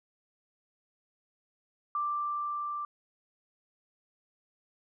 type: tone with level ramp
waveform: sine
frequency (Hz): 1178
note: D6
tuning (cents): +5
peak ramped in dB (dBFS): -28 to -33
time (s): 1.95-2.85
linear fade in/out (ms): 2
effects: none